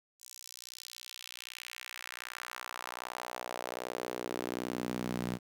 sawtooth tone with high-pass filter sweep, 61.3 Hz, B1, 12 cents flat, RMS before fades -41 dBFS, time 0.19-5.39 s, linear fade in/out 50 ms, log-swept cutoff 6900 to 170 Hz, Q 1.7, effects 10-bit

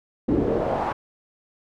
brown noise with band-pass filter sweep, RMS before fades -23 dBFS, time 0.28-0.93 s, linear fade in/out 10 ms, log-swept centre 290 to 1000 Hz, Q 2.7, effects none

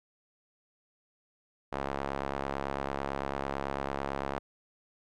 sawtooth tone with band-pass filter, 69 Hz, C#2, 7 cents flat, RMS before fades -35 dBFS, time 1.72-4.39 s, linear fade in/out 10 ms, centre 850 Hz, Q 0.98, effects none

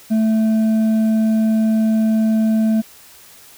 sine tone with hard clipping, 220 Hz, A3, in tune, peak -14 dBFS, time 0.1-2.82 s, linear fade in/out 20 ms, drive 4 dB, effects white hiss -44 dBFS RMS until 3.57 s

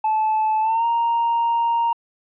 triangle tone with pitch glide, 869 to 931.4 Hz, A5 to A#5, -22 to -2 cents, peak -14 dBFS, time 0.04-1.93 s, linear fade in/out 5 ms, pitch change +120 cents, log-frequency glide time 0.61-0.85 s, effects tanh soft clip ceiling -12 dBFS + resampled to 8000 Hz

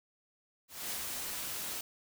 white noise with ADSR envelope, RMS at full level -37 dBFS, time 0.68-1.81 s, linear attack 230 ms, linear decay 72 ms, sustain -2 dB, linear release 4 ms, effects none

